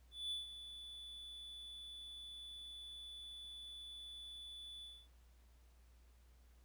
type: tone with ADSR envelope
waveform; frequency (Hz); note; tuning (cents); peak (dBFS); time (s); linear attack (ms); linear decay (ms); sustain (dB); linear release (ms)
triangle; 3468; A7; -26; -37; 0.11-5.08; 200; 150; -11; 250
effects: added 60 Hz sine -63 dBFS peak until 6.64 s + pink hiss -75 dBFS RMS until 6.64 s